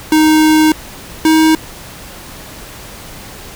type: tone pair in turn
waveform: square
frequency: 311.1 / 316.7 Hz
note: D#4 / D#4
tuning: 0 / +31 cents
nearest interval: unison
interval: 31 cents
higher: second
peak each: -7 dBFS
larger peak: neither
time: 0.12-0.72 / 1.25-1.55 s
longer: first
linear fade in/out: 2 ms
effects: pink hiss -32 dBFS RMS until 3.55 s